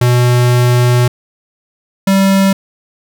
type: tone pair in turn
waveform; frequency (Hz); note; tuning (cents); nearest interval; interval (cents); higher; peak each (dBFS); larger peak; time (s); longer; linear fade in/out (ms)
square; 122.8 / 194.2; B2 / G3; -9 / -16; minor sixth; 793; second; -8; neither; 0.01-1.08 / 2.07-2.53; first; 5
effects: none